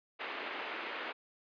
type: band-pass noise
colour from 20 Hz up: white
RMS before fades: -41 dBFS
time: 0.19-1.13 s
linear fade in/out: 20 ms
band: 290 to 2700 Hz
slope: 24 dB/octave
effects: resampled to 11025 Hz